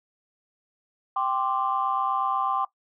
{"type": "chord", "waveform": "sine", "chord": "G suspended fourth", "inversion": "none", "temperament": "equal", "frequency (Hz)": [784, 1046.5, 1174.7], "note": ["G5", "C6", "D6"], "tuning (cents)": [0, 0, 0], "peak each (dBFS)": -27, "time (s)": [1.16, 2.65], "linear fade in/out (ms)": 5, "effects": ["noise-tail reverb RT60 0.1 s tail -18 dB re dry", "tanh soft clip ceiling -13 dBFS"]}